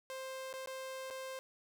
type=tone with dropouts; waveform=sawtooth; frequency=525 Hz; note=C5; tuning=6 cents sharp; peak=-38 dBFS; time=0.1-1.39 s; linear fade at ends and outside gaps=0 ms; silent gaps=0.528-0.538 / 0.66-0.673 / 1.102-1.108 s; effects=none